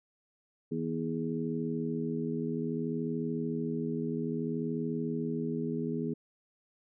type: harmonic tone with a mistuned harmonic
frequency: 80.6 Hz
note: E2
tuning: 38 cents flat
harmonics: 2 / 3 / 4 / 5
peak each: -36 / -34 / -39 / -37 dBFS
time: 0.71-6.14 s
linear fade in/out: 10 ms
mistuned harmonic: 5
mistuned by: +55 cents
effects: none